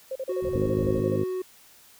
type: tone bursts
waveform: sine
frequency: 527 Hz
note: C5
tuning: 12 cents sharp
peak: -28 dBFS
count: 13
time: 0.11-1.164 s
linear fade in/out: 5 ms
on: 46 ms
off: 38 ms
type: tone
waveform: triangle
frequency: 370 Hz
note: F#4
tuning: in tune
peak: -25 dBFS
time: 0.29-1.42 s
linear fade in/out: 5 ms
type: low-pass noise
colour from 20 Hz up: white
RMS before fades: -36 dBFS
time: 0.42-1.01 s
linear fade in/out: 5 ms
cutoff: 120 Hz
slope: 12 dB/octave
type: harmonic tone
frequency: 51.91 Hz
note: G#1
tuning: in tune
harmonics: 2 / 3 / 4 / 5 / 6 / 7 / 8 / 9 / 10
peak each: -30 / -32 / -32 / -32 / -34 / -37 / -39 / -35 / -39 dBFS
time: 0.54-1.24 s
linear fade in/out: 10 ms
effects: white hiss -54 dBFS RMS until 1.99 s